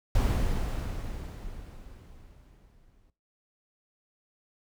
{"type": "noise with exponential decay", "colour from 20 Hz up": "brown", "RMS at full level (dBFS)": -23, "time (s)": [0.15, 3.1], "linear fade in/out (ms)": 2, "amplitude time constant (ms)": 640, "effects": ["noise-tail reverb RT60 0.3 s tail -19 dB re dry"]}